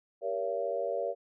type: chord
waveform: sine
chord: G diminished seventh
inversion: none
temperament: just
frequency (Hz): 392 / 470.4 / 564.5 / 677.4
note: G4 / Bb4 / Db5 / Fb5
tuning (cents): 0 / +16 / +31 / +47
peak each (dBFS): -39 / -35 / -33 / -36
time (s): 0.21-1.15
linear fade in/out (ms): 50
effects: none